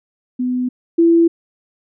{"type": "tone pair in turn", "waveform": "sine", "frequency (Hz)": [250.6, 335], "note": ["B3", "E4"], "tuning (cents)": [25, 28], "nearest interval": "perfect fourth", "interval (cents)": 503, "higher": "second", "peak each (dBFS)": [-16, -8], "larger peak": "second", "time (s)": [[0.39, 0.69], [0.98, 1.28]], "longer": "neither", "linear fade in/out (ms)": 10, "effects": []}